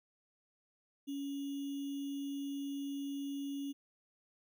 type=tone with sample-and-hold; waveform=sine; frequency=279.6 Hz; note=C#4; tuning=15 cents sharp; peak=-37 dBFS; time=1.07-3.73 s; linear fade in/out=20 ms; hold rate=3150 Hz; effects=none